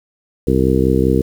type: harmonic tone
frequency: 65.1 Hz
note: C2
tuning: 8 cents flat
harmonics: 1 / 2 / 3 / 4 / 5 / 6 / 7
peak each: -19 / -19 / -19 / -19 / -19 / -19 / -19 dBFS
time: 0.47-1.22 s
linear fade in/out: 5 ms
effects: 7-bit